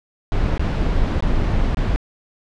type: noise with dropouts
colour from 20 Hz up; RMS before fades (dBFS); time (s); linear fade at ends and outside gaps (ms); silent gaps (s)
brown; -18; 0.32-1.96; 0; 0.579-0.595 / 1.207-1.224 / 1.429-1.433 / 1.746-1.771
effects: low-pass 4000 Hz 12 dB/octave